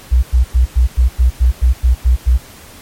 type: tone bursts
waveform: sine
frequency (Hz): 61.74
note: B1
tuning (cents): 0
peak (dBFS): -6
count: 11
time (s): 0.11-2.38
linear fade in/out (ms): 20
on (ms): 120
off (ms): 95
effects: pink hiss -38 dBFS RMS until 2.81 s + MP3 64 kbps